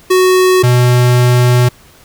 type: tone pair in turn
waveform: square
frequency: 370 / 123.47 Hz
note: F#4 / B2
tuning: 0 / 0 cents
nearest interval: octave + perfect fifth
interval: 1900 cents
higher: first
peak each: -7 dBFS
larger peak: neither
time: 0.1-0.63 / 0.63-1.69 s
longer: second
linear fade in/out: 10 ms
effects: pink hiss -43 dBFS RMS until 2.04 s